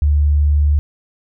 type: tone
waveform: sine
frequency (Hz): 73.42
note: D2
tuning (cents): 0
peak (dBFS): -10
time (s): 0.02-0.79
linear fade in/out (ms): 0
effects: none